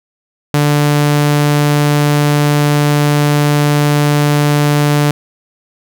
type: tone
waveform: sawtooth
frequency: 146.83 Hz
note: D3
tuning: in tune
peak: -5 dBFS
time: 0.54-5.11 s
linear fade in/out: 0 ms
effects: none